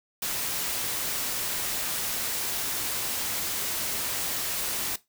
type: noise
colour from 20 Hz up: white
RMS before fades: -30 dBFS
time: 0.22-4.96 s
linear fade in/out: 5 ms
effects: noise-tail reverb RT60 0.2 s tail -18 dB re dry